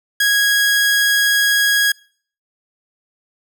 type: tone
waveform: sawtooth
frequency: 1652 Hz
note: G#6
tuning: 10 cents flat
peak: -9 dBFS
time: 0.2-1.92 s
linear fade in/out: 5 ms
effects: noise-tail reverb RT60 0.5 s tail -25 dB re dry